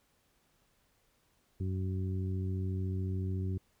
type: harmonic tone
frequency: 93.9 Hz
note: F#2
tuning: 26 cents sharp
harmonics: 1 / 2 / 3 / 4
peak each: -32 / -40 / -45 / -45 dBFS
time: 1.6-3.58 s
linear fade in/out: 5 ms
effects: pink hiss -72 dBFS RMS until 3.8 s